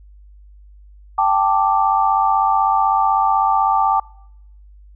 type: chord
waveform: sine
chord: G suspended second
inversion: none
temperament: equal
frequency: 784 / 880 / 1174.7 Hz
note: G5 / A5 / D6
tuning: 0 / 0 / 0 cents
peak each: -17 / -17 / -18 dBFS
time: 1.18-4 s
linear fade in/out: 5 ms
effects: noise-tail reverb RT60 0.8 s tail -25 dB re dry + added 50 Hz sine -41 dBFS peak until 4.95 s